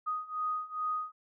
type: beating tone pair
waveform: sine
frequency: 1244.5 / 1246.9 Hz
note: D#6 / D#6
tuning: 0 / +3 cents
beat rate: 2.4 Hz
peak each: -36 / -34 dBFS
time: 0.06-1.12 s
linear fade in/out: 20 ms
effects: none